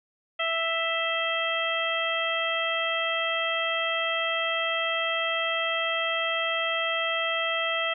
harmonic tone with a mistuned harmonic, 660 Hz, E5, 2 cents sharp, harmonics 1 / 2 / 3 / 4 / 5, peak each -31 / -31 / -31 / -31 / -31 dBFS, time 0.39-7.94 s, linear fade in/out 10 ms, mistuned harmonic 5, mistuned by -50 cents, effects none

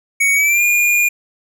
square tone with pitch glide, 2236 to 2424 Hz, C#7 to D#7, +14 to -46 cents, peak -12 dBFS, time 0.2-1.09 s, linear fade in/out 10 ms, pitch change +140 cents, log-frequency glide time 0.34-0.63 s, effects none

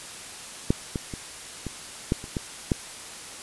clicks, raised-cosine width 3 ms, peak -6 / -14 / -20 / -18 / -8 / -25 / -14 / -8 dBFS, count 8, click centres 0.705 / 0.958 / 1.138 / 1.667 / 2.121 / 2.241 / 2.368 / 2.718 s, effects white hiss -40 dBFS RMS until 3.42 s + resampled to 24000 Hz

